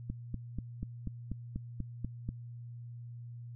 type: click train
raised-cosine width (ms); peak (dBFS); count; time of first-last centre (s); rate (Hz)
5; -23; 10; 0.1-2.29; 4.11
effects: added 119 Hz sine -43 dBFS peak until 3.55 s